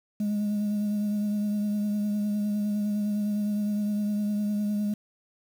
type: tone with vibrato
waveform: sine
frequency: 207.7 Hz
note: G#3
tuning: in tune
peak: -22 dBFS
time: 0.2-4.94 s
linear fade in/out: 5 ms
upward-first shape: triangle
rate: 9.8 Hz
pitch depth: 26 cents each way
effects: tanh soft clip ceiling -23 dBFS + 8-bit